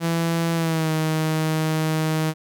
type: tone with pitch glide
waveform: sawtooth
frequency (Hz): 166.6 to 157.52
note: E3 to D#3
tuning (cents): +19 to +22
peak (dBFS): -16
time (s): 0-2.34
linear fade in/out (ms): 50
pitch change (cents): -97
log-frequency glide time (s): 0.54-0.91
effects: none